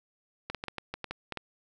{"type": "clicks", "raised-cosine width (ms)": 0.3, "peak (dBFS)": -19, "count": 10, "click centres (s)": [0.5, 0.547, 0.639, 0.683, 0.783, 0.94, 1.043, 1.11, 1.323, 1.373], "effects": []}